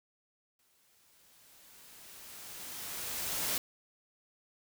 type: noise with exponential growth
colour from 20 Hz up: white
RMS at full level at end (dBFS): -32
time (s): 0.59-3.58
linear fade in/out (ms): 2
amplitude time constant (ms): 650
effects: none